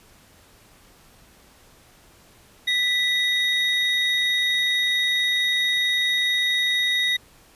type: tone pair together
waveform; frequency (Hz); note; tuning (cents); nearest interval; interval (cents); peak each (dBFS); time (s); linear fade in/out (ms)
triangle; 1975.5 / 3751; B6 / A#7; 0 / +10; major seventh; 1110; -21 / -20; 2.67-7.17; 10
effects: pink hiss -53 dBFS RMS until 7.55 s + resampled to 32000 Hz